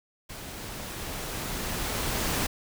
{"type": "noise with level ramp", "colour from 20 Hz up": "pink", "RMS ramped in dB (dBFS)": [-41, -27], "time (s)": [0.29, 2.47], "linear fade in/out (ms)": 10, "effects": []}